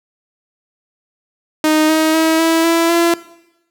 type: tone with pitch steps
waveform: sawtooth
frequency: 310 / 315.6 / 321.3 / 327.1 / 333 / 339 Hz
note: D#4 / D#4 / E4 / E4 / E4 / E4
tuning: -6 / +25 / -44 / -13 / +18 / +49 cents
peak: -7 dBFS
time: 1.64-3.14 s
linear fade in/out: 2 ms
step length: 250 ms
effects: noise-tail reverb RT60 0.9 s tail -18 dB re dry